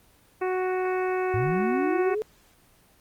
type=harmonic tone; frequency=370 Hz; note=F#4; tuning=in tune; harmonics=1 / 2 / 3 / 4 / 5 / 6 / 7; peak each=-25 / -31 / -35 / -37 / -39 / -41 / -42 dBFS; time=0.41-2.15 s; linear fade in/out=10 ms
type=linear sweep; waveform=sine; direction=up; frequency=98 to 440 Hz; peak=-25 dBFS; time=1.34-2.22 s; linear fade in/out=0 ms
effects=pink hiss -59 dBFS RMS until 3 s + Opus 24 kbps